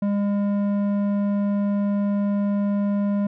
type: tone with low-pass filter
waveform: square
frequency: 202.6 Hz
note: G#3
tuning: 43 cents flat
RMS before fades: -22 dBFS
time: 0.02-3.27 s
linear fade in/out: 5 ms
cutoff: 770 Hz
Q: 0.58
effects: none